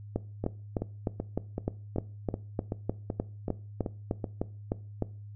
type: two click trains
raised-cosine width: 2 ms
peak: -18 / -15 dBFS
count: 11 / 17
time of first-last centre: 0.44-4.242 / 0.16-5.023 s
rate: 2.63 / 3.29 Hz
effects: noise-tail reverb RT60 0.4 s tail -19 dB re dry + added 103 Hz sine -42 dBFS peak until 5.35 s